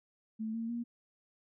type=tone with pitch steps; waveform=sine; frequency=220 / 228 / 236.3 Hz; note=A3 / A#3 / A#3; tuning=0 / -38 / +24 cents; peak=-34 dBFS; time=0.39-0.84 s; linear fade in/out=20 ms; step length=150 ms; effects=none